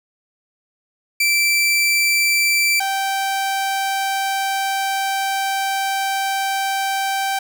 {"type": "tone pair in turn", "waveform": "sawtooth", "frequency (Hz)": [2336, 779.5], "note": ["D7", "G5"], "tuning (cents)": [-10, -10], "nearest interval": "octave + perfect fifth", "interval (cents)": 1900, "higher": "first", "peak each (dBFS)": [-11, -15], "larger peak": "first", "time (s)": [[1.2, 2.8], [2.8, 7.39]], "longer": "second", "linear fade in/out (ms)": 5, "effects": []}